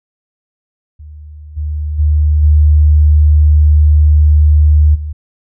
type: tone with level steps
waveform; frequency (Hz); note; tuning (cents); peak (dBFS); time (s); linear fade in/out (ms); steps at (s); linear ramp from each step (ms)
sine; 75.4; D2; +46; -29 / -15 / -7 / -4 / -18; 0.99-5.13; 10; 1.56 / 1.98 / 2.42 / 4.94; 20
effects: none